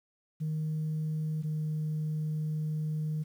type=tone pair in turn; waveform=sine; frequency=155.56 / 154.31 Hz; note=D#3 / D#3; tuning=0 / -14 cents; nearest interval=unison; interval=14 cents; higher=first; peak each=-28 dBFS; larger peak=neither; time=0.4-1.43 / 1.43-3.24 s; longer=second; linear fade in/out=20 ms; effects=tanh soft clip ceiling -27 dBFS + 10-bit